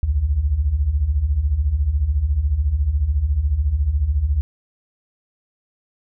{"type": "beating tone pair", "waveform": "sine", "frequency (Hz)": [61.74, 75.74], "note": ["B1", "D#2"], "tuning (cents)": [0, -46], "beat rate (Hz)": 14, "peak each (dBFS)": [-22, -17], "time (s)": [0.03, 4.41], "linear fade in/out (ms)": 0, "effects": []}